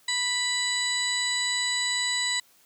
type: harmonic tone with a mistuned harmonic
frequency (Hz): 987.8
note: B5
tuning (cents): 0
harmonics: 1 / 2 / 3 / 4 / 5 / 7 / 8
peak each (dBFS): -38 / -29 / -38 / -28 / -38 / -38 / -32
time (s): 0.08-2.4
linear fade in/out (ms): 5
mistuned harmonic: 5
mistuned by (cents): -25
effects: white hiss -60 dBFS RMS until 2.65 s + high-pass 100 Hz 12 dB/octave